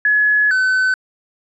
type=tone pair in turn; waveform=sine / triangle; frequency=1696 / 1516.6 Hz; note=G#6 / F#6; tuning=+36 / +42 cents; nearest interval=major second; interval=194 cents; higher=first; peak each=-11 dBFS; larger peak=neither; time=0.05-0.51 / 0.51-0.94 s; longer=first; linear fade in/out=2 ms; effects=resampled to 22050 Hz